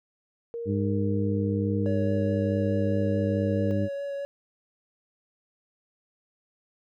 sine tone, 466.8 Hz, A#4, 2 cents sharp, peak -31 dBFS, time 0.54-3.71 s, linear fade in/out 0 ms
harmonic tone, 101.1 Hz, G#2, 46 cents flat, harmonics 1 / 2 / 3 / 4, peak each -27 / -28 / -31 / -39 dBFS, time 0.65-3.89 s, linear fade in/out 50 ms
triangle tone with vibrato, 561 Hz, C#5, 21 cents sharp, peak -28 dBFS, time 1.86-4.25 s, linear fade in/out 0 ms, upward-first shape sine, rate 4.7 Hz, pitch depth 11 cents each way
effects none

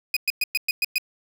30% pulse tone bursts, 2489 Hz, D#7, in tune, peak -17 dBFS, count 7, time 0.14-0.982 s, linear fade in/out 2 ms, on 26 ms, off 110 ms, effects none

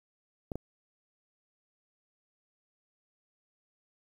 clicks, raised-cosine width 2 ms, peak -22 dBFS, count 2, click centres 0.518 / 0.556 s, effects 9-bit

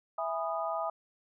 sine chord, E major seventh, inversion none, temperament just, 659.3 / 824.1 / 988.9 / 1236.1 Hz, E5 / G#5 / B5 / D#6, 0 / -14 / +2 / -12 cents, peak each -34 / -37 / -40 / -36 dBFS, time 0.18-0.9 s, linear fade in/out 5 ms, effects none

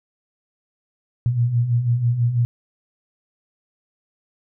sine beating tone pair, 115.3 / 121.4 Hz, A#2 / B2, -19 / -29 cents, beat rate 6.1 Hz, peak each -24 / -17 dBFS, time 1.26-2.45 s, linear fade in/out 0 ms, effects none

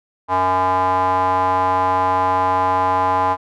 square tone with band-pass filter, 92.5 Hz, F#2, in tune, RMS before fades -17 dBFS, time 0.28-3.37 s, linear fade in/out 50 ms, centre 930 Hz, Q 8.7, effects none

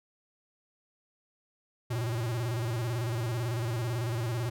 square tone with vibrato, 117.6 Hz, A#2, 16 cents sharp, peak -30 dBFS, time 1.9-4.5 s, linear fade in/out 10 ms, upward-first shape square, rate 18 Hz, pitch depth 94 cents each way, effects none

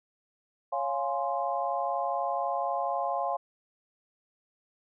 sine chord, Db major seventh, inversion none, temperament equal, 554.4 / 698.5 / 830.6 / 1046.5 Hz, Db5 / F5 / Ab5 / C6, 0 / 0 / 0 / 0 cents, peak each -34 / -31 / -33 / -34 dBFS, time 0.72-3.37 s, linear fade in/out 10 ms, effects none

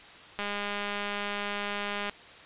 click train, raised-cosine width 0.3 ms, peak -17 dBFS, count 349, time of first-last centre 0.39-2.096 s, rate 204 Hz, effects white hiss -49 dBFS RMS until 2.45 s + resampled to 8000 Hz

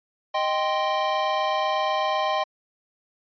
square chord, C minor, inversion first, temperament equal, 622.3 / 784 / 1046.5 Hz, Eb5 / G5 / C6, 0 / 0 / 0 cents, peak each -27 dBFS, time 0.34-2.44 s, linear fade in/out 10 ms, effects resampled to 11025 Hz

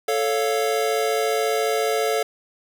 square chord, A augmented, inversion none, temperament equal, 440 / 554.4 / 698.5 Hz, A4 / C#5 / E#5, 0 / 0 / 0 cents, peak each -23 / -27 / -26 dBFS, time 0.08-2.23 s, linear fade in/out 5 ms, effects none

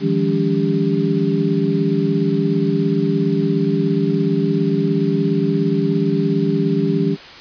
sine tone cluster, 156.2 / 173.3 / 203 / 283.3 / 395.3 Hz, D#3 / F3 / G#3 / C#4 / G4, +7 / -13 / -39 / +38 / +15 cents, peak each -21 dBFS, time 0-7.17 s, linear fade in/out 50 ms, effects white hiss -37 dBFS RMS until 7.4 s + resampled to 11025 Hz

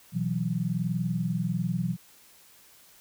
sine chord, B suspended fourth, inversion none, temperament equal, 123.47 / 164.81 / 185 Hz, B2 / E3 / F#3, 0 / 0 / 0 cents, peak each -32 / -29 / -30 dBFS, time 0.12-1.97 s, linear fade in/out 50 ms, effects white hiss -56 dBFS RMS until 3 s

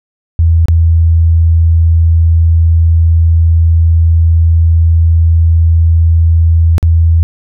sine tone with dropouts, 82.41 Hz, E2, in tune, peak -4 dBFS, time 0.39-7.23 s, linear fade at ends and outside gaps 0 ms, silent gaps 0.657-0.684 / 6.781-6.828 s, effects none

